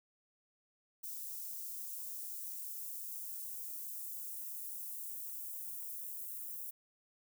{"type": "noise with high-pass filter sweep", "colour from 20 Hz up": "violet", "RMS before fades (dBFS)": -44, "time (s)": [1.03, 6.71], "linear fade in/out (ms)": 10, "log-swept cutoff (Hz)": [5600, 9200], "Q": 0.89, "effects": []}